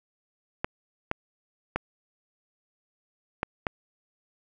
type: clicks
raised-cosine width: 0.5 ms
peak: -11 dBFS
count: 5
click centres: 0.645 / 1.114 / 1.76 / 3.431 / 3.668 s
effects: none